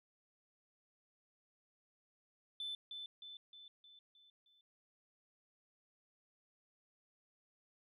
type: tone with echo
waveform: sine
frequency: 3520 Hz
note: A7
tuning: in tune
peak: -39 dBFS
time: 2.6-2.75 s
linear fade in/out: 2 ms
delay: 310 ms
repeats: 6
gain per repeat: -5 dB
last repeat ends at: 4.61 s
effects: tanh soft clip ceiling -37 dBFS